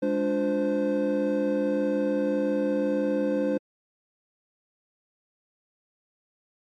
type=tone cluster; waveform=triangle; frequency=206.6 / 292.3 / 354 / 517 Hz; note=G#3 / D4 / F4 / C5; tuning=-9 / -8 / +23 / -21 cents; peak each=-28 / -25 / -32 / -24 dBFS; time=0.02-3.58 s; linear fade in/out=10 ms; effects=MP3 64 kbps